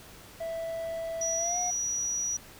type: tone with pitch glide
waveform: triangle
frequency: 659.3 to 719 Hz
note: E5 to F#5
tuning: 0 to -50 cents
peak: -30 dBFS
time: 0.4-1.71 s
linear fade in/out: 10 ms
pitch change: +150 cents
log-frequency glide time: 1.37-1.58 s
type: tone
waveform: sine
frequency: 5820 Hz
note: F#8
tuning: 29 cents flat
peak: -28 dBFS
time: 1.21-2.37 s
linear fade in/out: 5 ms
effects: pink hiss -50 dBFS RMS until 2.59 s